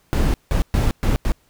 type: noise bursts at uneven times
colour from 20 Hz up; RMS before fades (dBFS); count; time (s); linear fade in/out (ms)
brown; -17; 5; 0.13-0.34 / 0.51-0.62 / 0.74-0.91 / 1.03-1.16 / 1.25-1.32; 0
effects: pink hiss -60 dBFS RMS until 1.49 s